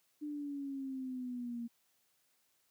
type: exponential sweep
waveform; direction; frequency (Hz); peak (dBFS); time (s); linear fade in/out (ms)
sine; down; 299.9 to 232.6; -38; 0.21-1.68; 20
effects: white hiss -75 dBFS RMS until 2.7 s + high-pass 80 Hz 12 dB/octave